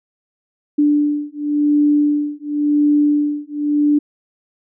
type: beating tone pair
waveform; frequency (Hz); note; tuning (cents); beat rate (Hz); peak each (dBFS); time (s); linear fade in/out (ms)
sine; 293.7 / 294.63; D4 / D4; 0 / +6; 0.93; -16; 0.78-3.99; 10
effects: none